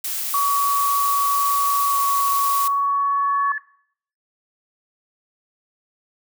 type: noise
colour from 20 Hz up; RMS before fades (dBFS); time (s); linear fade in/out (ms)
blue; -26; 0.04-2.68; 5
type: tone with pitch glide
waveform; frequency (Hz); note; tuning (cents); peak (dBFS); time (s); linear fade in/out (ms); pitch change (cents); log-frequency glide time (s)
sine; 1131 to 1120.6; C#6 to C#6; +34 to +18; -17; 0.34-3.52; 2; -16; 1.85-2
type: tone with exponential growth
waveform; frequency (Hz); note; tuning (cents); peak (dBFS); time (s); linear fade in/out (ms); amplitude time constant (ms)
sine; 1725; A6; -35; -22; 2.52-3.58; 2; 230
effects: noise-tail reverb RT60 0.6 s tail -18 dB re dry